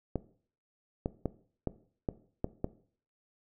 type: clicks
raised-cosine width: 2 ms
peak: -17 dBFS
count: 7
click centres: 0.157 / 1.059 / 1.257 / 1.673 / 2.088 / 2.444 / 2.644 s
effects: noise-tail reverb RT60 0.5 s tail -17 dB re dry